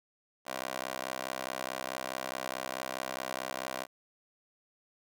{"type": "tone with high-pass filter", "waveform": "15% pulse", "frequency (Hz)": 64.7, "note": "C2", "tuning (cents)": -19, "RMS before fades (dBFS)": -38, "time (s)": [0.45, 3.87], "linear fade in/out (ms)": 50, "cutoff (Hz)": 610, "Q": 1.1, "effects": ["10-bit"]}